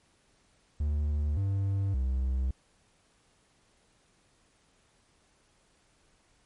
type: tone with pitch steps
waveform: triangle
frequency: 74 / 98.2 / 64.8 Hz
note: D2 / G2 / C2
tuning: +14 / +4 / -16 cents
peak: -24 dBFS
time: 0.8-2.51 s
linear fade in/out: 5 ms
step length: 570 ms
effects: pink hiss -67 dBFS RMS until 6.45 s + MP3 48 kbps